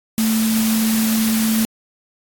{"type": "tone in noise", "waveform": "sine", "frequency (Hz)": 221.6, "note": "A3", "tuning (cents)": 13, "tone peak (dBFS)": -15, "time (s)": [0.18, 1.65], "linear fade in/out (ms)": 0, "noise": "white", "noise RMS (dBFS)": -24, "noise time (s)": [0.18, 1.65], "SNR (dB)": 6, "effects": ["AAC 64 kbps"]}